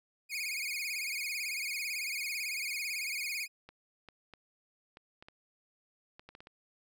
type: tone with vibrato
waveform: sawtooth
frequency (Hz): 2319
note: D7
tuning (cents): -22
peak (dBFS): -31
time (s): 0.29-3.48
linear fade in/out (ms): 50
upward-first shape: sine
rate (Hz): 18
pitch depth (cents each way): 140
type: clicks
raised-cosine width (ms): 0.3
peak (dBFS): -34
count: 11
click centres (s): 3.69 / 4.087 / 4.337 / 4.971 / 5.225 / 5.285 / 6.195 / 6.29 / 6.351 / 6.405 / 6.471
effects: none